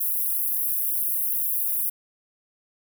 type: high-pass noise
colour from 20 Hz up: pink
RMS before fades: -25 dBFS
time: 0-1.9 s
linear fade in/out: 10 ms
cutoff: 11000 Hz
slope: 48 dB/octave
effects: none